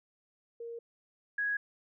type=tone pair in turn; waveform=sine; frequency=466.2 / 1661.3 Hz; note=A#4 / G#6; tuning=0 / 0 cents; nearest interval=octave + minor seventh; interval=2200 cents; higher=second; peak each=-39 / -29 dBFS; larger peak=second; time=0.6-0.79 / 1.38-1.57 s; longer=neither; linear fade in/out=5 ms; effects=none